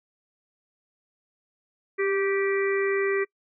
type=harmonic tone with a mistuned harmonic; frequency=390.1 Hz; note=G4; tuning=8 cents flat; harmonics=1 / 3 / 4 / 5 / 6; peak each=-23 / -35 / -38 / -30 / -36 dBFS; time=1.98-3.25 s; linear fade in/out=20 ms; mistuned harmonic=1; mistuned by=+18 cents; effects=noise-tail reverb RT60 0.1 s tail -26 dB re dry